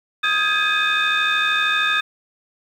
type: tone cluster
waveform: sine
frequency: 1253 / 1611 / 1684 / 2518 / 3612 Hz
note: D#6 / G6 / G#6 / D#7 / A7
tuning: +12 / +47 / +24 / +20 / +45 cents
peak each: -22 dBFS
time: 0.23-2.01 s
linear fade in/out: 10 ms
effects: tanh soft clip ceiling -10 dBFS + 8-bit